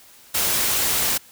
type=noise; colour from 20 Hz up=white; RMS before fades=-21 dBFS; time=0.34-1.18 s; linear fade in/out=10 ms; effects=white hiss -49 dBFS RMS until 1.31 s